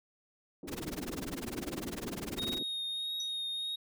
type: band-pass noise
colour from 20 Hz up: white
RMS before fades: -42 dBFS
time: 0.63-2.63 s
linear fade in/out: 2 ms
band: 190 to 350 Hz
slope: 24 dB/octave
type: noise with tremolo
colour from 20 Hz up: pink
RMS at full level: -39 dBFS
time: 0.67-2.59 s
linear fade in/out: 20 ms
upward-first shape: sine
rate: 20 Hz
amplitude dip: 100%
type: tone with vibrato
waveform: triangle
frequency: 3729 Hz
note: A#7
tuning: in tune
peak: -33 dBFS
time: 2.38-3.76 s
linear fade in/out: 10 ms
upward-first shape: triangle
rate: 1.6 Hz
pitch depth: 20 cents each way
type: tone with exponential decay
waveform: sine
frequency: 5910 Hz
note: F#8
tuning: 3 cents flat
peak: -38 dBFS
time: 3.2-3.33 s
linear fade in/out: 2 ms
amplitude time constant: 27 ms
effects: none